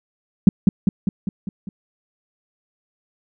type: tone with echo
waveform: sine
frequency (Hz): 193.5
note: G3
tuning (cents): -22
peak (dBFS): -3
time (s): 0.47-0.49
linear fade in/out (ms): 2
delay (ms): 200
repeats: 6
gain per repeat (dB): -4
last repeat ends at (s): 1.69
effects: none